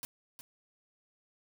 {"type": "noise with echo", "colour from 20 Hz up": "white", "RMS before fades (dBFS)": -40, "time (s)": [0.03, 0.05], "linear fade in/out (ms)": 0, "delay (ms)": 360, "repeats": 1, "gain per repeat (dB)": -9, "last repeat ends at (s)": 0.41, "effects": []}